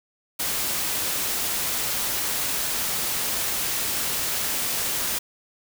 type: noise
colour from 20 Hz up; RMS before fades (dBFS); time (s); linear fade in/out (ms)
white; -26; 0.39-5.19; 10
effects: none